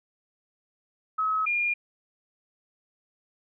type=tone pair in turn; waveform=sine; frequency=1282 / 2415 Hz; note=E6 / D7; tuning=-49 / +48 cents; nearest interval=major seventh; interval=1097 cents; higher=second; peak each=-23 dBFS; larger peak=neither; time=1.18-1.46 / 1.46-1.74 s; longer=neither; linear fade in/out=10 ms; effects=none